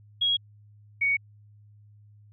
sine tone pair in turn, 3303 / 2235 Hz, G#7 / C#7, -10 / +14 cents, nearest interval perfect fifth, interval 676 cents, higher first, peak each -21 dBFS, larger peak neither, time 0.21-0.37 / 1.01-1.17 s, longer neither, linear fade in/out 10 ms, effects added 104 Hz sine -51 dBFS peak until 2.32 s

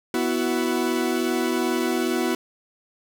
40% pulse chord, B suspended fourth, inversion none, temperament equal with one note detuned, 246.9 / 329.6 / 372.1 Hz, B3 / E4 / F#4, 0 / 0 / +10 cents, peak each -25 dBFS, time 0.14-2.35 s, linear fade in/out 2 ms, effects none

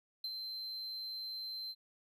triangle tone with ADSR envelope, 4105 Hz, C8, 34 cents flat, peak -35 dBFS, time 0.24-1.75 s, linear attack 3 ms, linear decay 52 ms, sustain -4 dB, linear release 47 ms, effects none

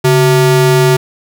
square ring-modulated tone, 259.3 Hz, C4, 15 cents flat, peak -4 dBFS, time 0.04-0.97 s, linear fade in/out 10 ms, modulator 118 Hz, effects none

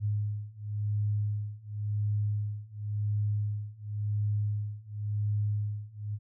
sine beating tone pair, 103.83 / 104.76 Hz, G#2 / G#2, 0 / +16 cents, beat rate 0.93 Hz, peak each -32 / -31 dBFS, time 0-6.19 s, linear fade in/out 50 ms, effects none

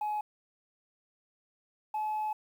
sine tone pair in turn, 844 / 856.8 Hz, G#5 / A5, +28 / -46 cents, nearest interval unison, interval 26 cents, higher second, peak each -28 dBFS, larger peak neither, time 0.01-0.21 / 1.94-2.33 s, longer second, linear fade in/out 5 ms, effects tanh soft clip ceiling -28 dBFS + 10-bit

